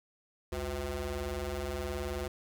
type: ring-modulated tone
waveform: 20% pulse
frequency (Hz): 141.7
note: C#3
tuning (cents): +38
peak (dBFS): -26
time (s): 0.52-2.28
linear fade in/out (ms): 5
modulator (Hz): 222
effects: none